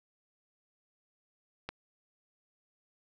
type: click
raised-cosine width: 0.3 ms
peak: -21 dBFS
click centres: 1.69 s
effects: none